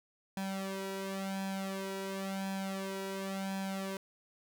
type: tone with flanger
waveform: sawtooth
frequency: 193.4 Hz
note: G3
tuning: 23 cents flat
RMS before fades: -38 dBFS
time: 0.37-3.97 s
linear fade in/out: 2 ms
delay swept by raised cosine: 1.2 to 2.1 ms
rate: 0.94 Hz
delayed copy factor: +0.85
effects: none